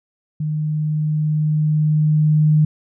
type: tone with level ramp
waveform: sine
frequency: 153 Hz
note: D#3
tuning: 29 cents flat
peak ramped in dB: -19 to -10 dBFS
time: 0.4-2.65 s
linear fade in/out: 5 ms
effects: none